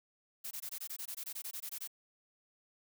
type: noise bursts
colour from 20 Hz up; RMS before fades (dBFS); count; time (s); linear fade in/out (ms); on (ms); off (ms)
blue; -42; 16; 0.44-1.876; 10; 71; 20
effects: none